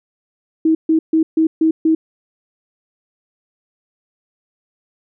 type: tone bursts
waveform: sine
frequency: 320 Hz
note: D#4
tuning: 49 cents sharp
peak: -10 dBFS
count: 6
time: 0.65-1.95 s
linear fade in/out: 5 ms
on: 100 ms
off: 140 ms
effects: none